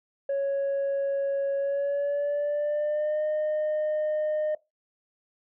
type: tone with pitch glide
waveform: sine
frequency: 554.4 to 611.6 Hz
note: C#5 to D#5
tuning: 0 to -30 cents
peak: -22 dBFS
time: 0.29-4.55 s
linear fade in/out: 5 ms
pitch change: +170 cents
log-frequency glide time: 1.57-3.24 s
effects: noise-tail reverb RT60 0.2 s tail -20 dB re dry + tanh soft clip ceiling -23 dBFS